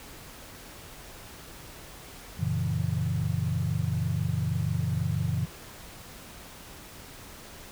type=chord; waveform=sine; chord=F# dominant seventh; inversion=none; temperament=equal; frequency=92.5 / 116.54 / 138.59 / 164.81 Hz; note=F#2 / A#2 / C#3 / E3; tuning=0 / 0 / 0 / 0 cents; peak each=-31 dBFS; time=2.39-5.46 s; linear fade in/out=10 ms; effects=pink hiss -46 dBFS RMS until 7.71 s